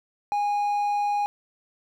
triangle tone, 822 Hz, G#5, 18 cents flat, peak -20 dBFS, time 0.32-1.26 s, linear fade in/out 0 ms, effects none

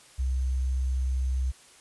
sine tone with sample-and-hold, 64.8 Hz, C2, 16 cents flat, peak -24 dBFS, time 0.18-1.52 s, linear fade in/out 20 ms, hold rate 6300 Hz, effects white hiss -54 dBFS RMS until 1.8 s + resampled to 24000 Hz

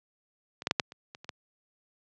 clicks, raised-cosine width 0.2 ms, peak -22 / -8 / -6 / -6 / -27 / -26 / -28 / -19 dBFS, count 8, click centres 0.621 / 0.671 / 0.711 / 0.798 / 0.921 / 1.149 / 1.245 / 1.292 s, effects high-pass 100 Hz 12 dB/octave + low-pass 7000 Hz 12 dB/octave

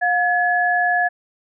sine tone pair together, 713.3 / 1702 Hz, F5 / G#6, +36 / +42 cents, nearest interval octave + minor third, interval 1506 cents, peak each -18 dBFS, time 0.01-1.09 s, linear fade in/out 20 ms, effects none

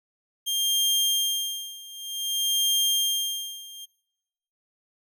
sawtooth tone with tremolo, 3200 Hz, G7, 35 cents sharp, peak -17 dBFS, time 0.46-3.86 s, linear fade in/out 20 ms, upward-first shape sine, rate 0.54 Hz, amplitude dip 90%, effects noise-tail reverb RT60 1.0 s tail -24 dB re dry

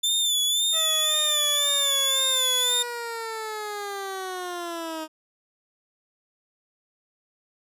sawtooth tone with vibrato, 3520 Hz, A7, in tune, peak -18 dBFS, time 0.03-2.83 s, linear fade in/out 10 ms, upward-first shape sine, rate 1.9 Hz, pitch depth 63 cents each way
15% pulse linear sweep, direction down, 647 to 311.1 Hz, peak -24 dBFS, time 0.72-5.08 s, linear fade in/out 50 ms
effects resampled to 32000 Hz

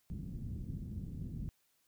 white low-pass noise, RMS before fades -42 dBFS, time 0.1-1.49 s, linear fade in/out 0 ms, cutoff 200 Hz, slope 24 dB/octave, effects white hiss -75 dBFS RMS until 1.87 s

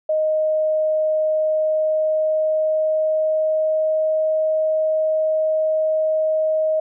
sine tone with pitch glide, 622.3 to 627.4 Hz, D#5 to D#5, 0 to +14 cents, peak -16 dBFS, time 0.09-6.8 s, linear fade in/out 5 ms, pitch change +14 cents, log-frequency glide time 1.24-4.32 s, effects none

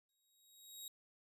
15% pulse tone with exponential growth, 3796 Hz, A#7, 31 cents sharp, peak -38 dBFS, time 0.09-0.88 s, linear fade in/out 2 ms, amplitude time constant 170 ms, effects resampled to 32000 Hz

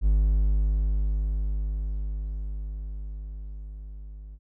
triangle tone with level ramp, 51 Hz, G#1, 31 cents flat, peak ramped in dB -15 to -37 dBFS, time 0.01-4.39 s, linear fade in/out 50 ms, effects none

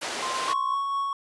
violet noise with exponential decay, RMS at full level -34 dBFS, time 0.01-0.11 s, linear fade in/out 5 ms, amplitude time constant 21 ms
pink band-pass noise, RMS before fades -32 dBFS, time 0.01-0.54 s, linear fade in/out 20 ms, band 480 to 7200 Hz, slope 12 dB/octave
sine tone, 1046.5 Hz, C6, in tune, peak -28 dBFS, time 0.22-0.75 s, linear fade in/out 10 ms
triangle tone with tremolo, 1108.7 Hz, C#6, in tune, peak -22 dBFS, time 0.48-1.13 s, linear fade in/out 2 ms, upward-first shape sine, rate 4.5 Hz, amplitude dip 25%
effects resampled to 24000 Hz

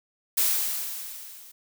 blue noise with level ramp, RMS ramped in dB -21 to -48 dBFS, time 0.37-1.52 s, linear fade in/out 10 ms, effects none

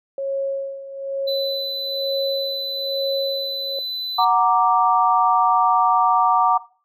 sine tone with tremolo, 547 Hz, C#5, 23 cents flat, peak -19 dBFS, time 0.18-3.79 s, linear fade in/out 2 ms, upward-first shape sine, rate 1.1 Hz, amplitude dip 75%
triangle tone, 4006 Hz, B7, 24 cents sharp, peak -23 dBFS, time 1.27-4.25 s, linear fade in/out 10 ms
sine chord, Gb augmented, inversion none, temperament equal, 740 / 932.3 / 1174.7 Hz, Gb5 / Bb5 / D6, 0 / 0 / 0 cents, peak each -18 dBFS, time 4.18-6.58 s, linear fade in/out 10 ms
effects noise-tail reverb RT60 0.4 s tail -19 dB re dry

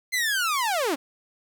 sawtooth linear sweep, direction down, 2093 to 246.9 Hz, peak -19 dBFS, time 0.12-0.96 s, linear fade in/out 20 ms, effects 9-bit

